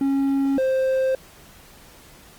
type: tone pair in turn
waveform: triangle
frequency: 274.4 / 525.4 Hz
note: C#4 / C5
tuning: -17 / +7 cents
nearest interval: major seventh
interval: 1124 cents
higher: second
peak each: -16 dBFS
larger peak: neither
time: 0.01-0.58 / 0.58-1.15 s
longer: neither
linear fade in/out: 2 ms
effects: pink hiss -48 dBFS RMS until 2.38 s + Opus 32 kbps